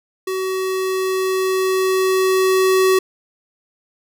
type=tone with level ramp; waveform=square; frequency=377.1 Hz; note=F#4; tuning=33 cents sharp; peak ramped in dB=-21 to -12 dBFS; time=0.27-2.99 s; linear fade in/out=5 ms; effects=none